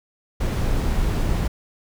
brown noise, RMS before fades -21 dBFS, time 0.4-1.48 s, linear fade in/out 10 ms, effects none

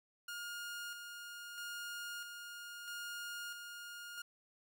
sawtooth tone with tremolo, 1420 Hz, F6, 28 cents sharp, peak -39 dBFS, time 0.28-4.22 s, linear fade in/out 5 ms, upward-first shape square, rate 0.77 Hz, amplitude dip 40%, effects none

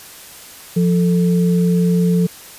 sine tone pair together, 174.61 / 440 Hz, F3 / A4, 0 / 0 cents, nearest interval octave + major third, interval 1600 cents, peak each -12 / -21 dBFS, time 0.76-2.27 s, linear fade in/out 10 ms, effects white hiss -38 dBFS RMS until 2.58 s + resampled to 32000 Hz

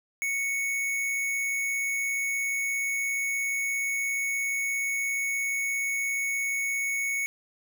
square tone with amplitude modulation, 2217 Hz, C#7, in tune, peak -26 dBFS, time 0.22-7.26 s, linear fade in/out 0 ms, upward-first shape sine, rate 117 Hz, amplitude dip 25%, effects none

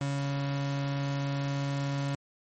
35% pulse tone, 139.9 Hz, C#3, 16 cents sharp, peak -27 dBFS, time 0.01-2.15 s, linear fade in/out 2 ms, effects MP3 32 kbps

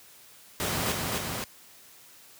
pink noise with echo, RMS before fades -29 dBFS, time 0.6-0.92 s, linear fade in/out 0 ms, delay 260 ms, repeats 2, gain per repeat -2 dB, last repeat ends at 1.44 s, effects white hiss -53 dBFS RMS until 2.39 s + high-pass 80 Hz 12 dB/octave

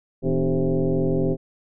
sine tone with frequency modulation, 115 Hz, A#2, 23 cents flat, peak -18 dBFS, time 0.22-1.37 s, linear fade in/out 50 ms, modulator 137 Hz, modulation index 2.9, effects none

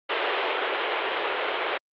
pink band-pass noise, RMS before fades -27 dBFS, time 0.09-1.78 s, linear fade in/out 10 ms, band 370 to 3400 Hz, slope 48 dB/octave, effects Opus 48 kbps

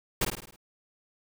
pink noise with echo, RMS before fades -26 dBFS, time 0.21-0.25 s, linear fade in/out 5 ms, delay 52 ms, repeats 6, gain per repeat -5 dB, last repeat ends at 0.562 s, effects none

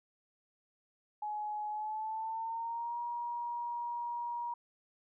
sine tone with pitch glide, 843 to 951.7 Hz, G#5 to A#5, +26 to +36 cents, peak -35 dBFS, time 1.22-4.54 s, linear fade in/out 5 ms, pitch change +210 cents, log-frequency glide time 1.69-2.99 s, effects none

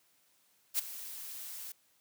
blue noise with ADSR envelope, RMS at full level -28 dBFS, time 0.74-1.72 s, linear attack 47 ms, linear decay 12 ms, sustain -16 dB, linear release 4 ms, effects white hiss -70 dBFS RMS until 2 s + high-pass 100 Hz 12 dB/octave

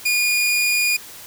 sawtooth tone, 2438 Hz, D#7, 36 cents flat, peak -13 dBFS, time 0.05-0.97 s, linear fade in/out 10 ms, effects white hiss -39 dBFS RMS until 1.26 s

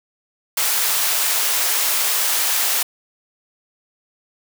white high-pass noise, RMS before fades -19 dBFS, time 0.57-2.83 s, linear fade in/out 5 ms, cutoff 620 Hz, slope 12 dB/octave, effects none

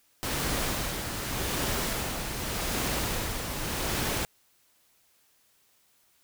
pink noise with tremolo, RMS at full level -29 dBFS, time 0.23-4.25 s, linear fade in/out 0 ms, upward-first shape sine, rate 0.85 Hz, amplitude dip 45%, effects white hiss -66 dBFS RMS until 6.23 s

